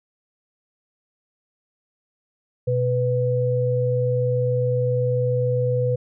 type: tone pair together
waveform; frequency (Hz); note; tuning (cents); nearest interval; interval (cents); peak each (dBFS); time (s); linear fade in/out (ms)
sine; 124.2 / 496.8; B2 / B4; +10 / +10; 2 octaves; 2400; -21; 2.67-5.96; 10
effects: none